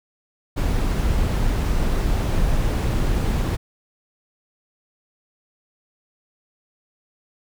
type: noise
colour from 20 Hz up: brown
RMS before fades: -20 dBFS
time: 0.56-3.57 s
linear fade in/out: 20 ms
effects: none